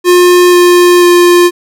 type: tone with pitch steps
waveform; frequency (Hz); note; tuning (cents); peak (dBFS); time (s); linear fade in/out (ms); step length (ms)
square; 356.3 / 353.8 / 351.4; F4 / F4 / F4; +35 / +23 / +11; -3; 0.04-1.51; 50; 490
effects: none